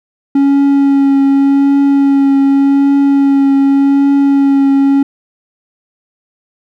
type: tone with vibrato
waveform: triangle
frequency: 277.2 Hz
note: C#4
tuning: in tune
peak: -4 dBFS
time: 0.35-5.03 s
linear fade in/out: 5 ms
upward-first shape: triangle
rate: 0.86 Hz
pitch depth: 17 cents each way
effects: none